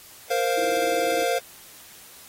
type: chord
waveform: square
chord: Bb suspended second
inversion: none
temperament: equal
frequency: 466.2 / 523.3 / 698.5 Hz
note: Bb4 / C5 / F5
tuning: 0 / 0 / 0 cents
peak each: -27 / -26 / -26 dBFS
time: 0.3-1.39 s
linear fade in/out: 10 ms
type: tone with tremolo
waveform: sine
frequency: 327.1 Hz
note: E4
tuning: 13 cents flat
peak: -28 dBFS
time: 0.57-1.24 s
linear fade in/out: 10 ms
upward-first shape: square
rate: 20 Hz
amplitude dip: 65%
effects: white hiss -47 dBFS RMS until 2.28 s + AAC 48 kbps